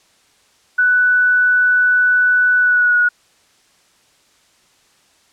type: tone with pitch glide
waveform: sine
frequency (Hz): 1487 to 1455.6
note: F#6 to F#6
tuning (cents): +8 to -29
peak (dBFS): -10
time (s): 0.78-3.09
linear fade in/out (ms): 10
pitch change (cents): -37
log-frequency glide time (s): 2.58-2.97
effects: white hiss -55 dBFS RMS until 5.32 s + low-pass 8000 Hz 12 dB/octave